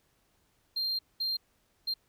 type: tone bursts at uneven times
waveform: sine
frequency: 4186 Hz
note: C8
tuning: in tune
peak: -26 dBFS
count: 3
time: 0.76-0.99 / 1.2-1.37 / 1.87-1.94 s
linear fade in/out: 10 ms
effects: tanh soft clip ceiling -28 dBFS + pink hiss -71 dBFS RMS until 2.08 s